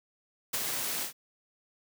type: noise with ADSR envelope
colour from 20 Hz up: white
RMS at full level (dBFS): -30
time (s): 0.53-1.13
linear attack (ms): 11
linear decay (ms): 42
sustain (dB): -3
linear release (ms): 110
effects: high-pass 100 Hz 12 dB/octave